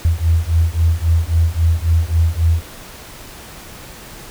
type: beating tone pair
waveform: sine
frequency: 80.8 / 84.5 Hz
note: E2 / E2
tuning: -34 / +43 cents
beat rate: 3.7 Hz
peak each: -15 dBFS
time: 0.05-2.61 s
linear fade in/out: 0 ms
effects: pink hiss -36 dBFS RMS until 4.3 s